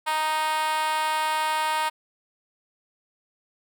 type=tone with high-pass filter; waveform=5% pulse; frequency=311.1 Hz; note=D#4; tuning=in tune; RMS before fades=-25 dBFS; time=0.06-1.9 s; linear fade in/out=20 ms; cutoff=870 Hz; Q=5.1; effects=none